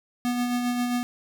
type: tone with tremolo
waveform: square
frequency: 244.3 Hz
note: B3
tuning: 19 cents flat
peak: -23 dBFS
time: 0.25-1.03 s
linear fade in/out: 0 ms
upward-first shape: sine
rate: 7.5 Hz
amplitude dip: 35%
effects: none